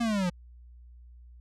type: linear sweep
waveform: square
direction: down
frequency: 239.8 to 171.3 Hz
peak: -26 dBFS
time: 0-0.3 s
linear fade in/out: 10 ms
effects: added 60 Hz sine -48 dBFS peak until 1.4 s + low-pass 8000 Hz 12 dB/octave